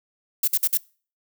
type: noise bursts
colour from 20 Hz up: violet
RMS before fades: -20 dBFS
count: 4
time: 0.43-0.774 s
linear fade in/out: 5 ms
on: 47 ms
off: 52 ms
effects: noise-tail reverb RT60 0.4 s tail -24 dB re dry